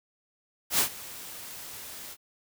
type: noise with ADSR envelope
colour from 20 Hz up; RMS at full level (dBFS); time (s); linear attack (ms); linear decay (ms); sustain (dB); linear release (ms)
white; -22; 0.7-2.17; 89; 98; -20; 54
effects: none